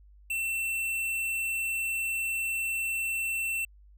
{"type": "tone", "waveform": "square", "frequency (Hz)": 2690, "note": "E7", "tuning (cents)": 34, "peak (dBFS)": -29, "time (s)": [0.3, 3.65], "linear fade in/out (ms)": 5, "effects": ["added 50 Hz sine -52 dBFS peak until 3.97 s"]}